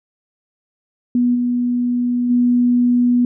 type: tone with level steps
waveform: sine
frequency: 244.1 Hz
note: B3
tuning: 20 cents flat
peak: -12 / -15 / -11 dBFS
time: 1.15-3.25 s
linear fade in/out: 2 ms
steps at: 1.34 / 2.29 s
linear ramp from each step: 20 ms
effects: none